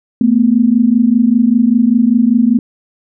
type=tone pair together; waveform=sine; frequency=222.7 / 247.8 Hz; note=A3 / B3; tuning=+21 / +6 cents; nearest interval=major second; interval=185 cents; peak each=-10 dBFS; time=0.21-2.59 s; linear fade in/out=2 ms; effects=none